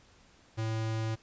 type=tone; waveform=square; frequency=111.2 Hz; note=A2; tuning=19 cents sharp; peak=-31 dBFS; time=0.57-1.16 s; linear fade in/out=20 ms; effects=pink hiss -61 dBFS RMS until 1.22 s + resampled to 16000 Hz